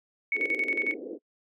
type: tone with tremolo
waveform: sine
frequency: 2221 Hz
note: C#7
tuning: 3 cents sharp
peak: -23 dBFS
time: 0.32-0.94 s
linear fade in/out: 2 ms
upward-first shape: square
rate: 11 Hz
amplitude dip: 70%
type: band-pass noise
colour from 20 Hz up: white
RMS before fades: -37 dBFS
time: 0.34-1.19 s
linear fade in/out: 50 ms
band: 270 to 490 Hz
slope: 48 dB/octave
effects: noise-tail reverb RT60 0.1 s tail -25 dB re dry + MP3 64 kbps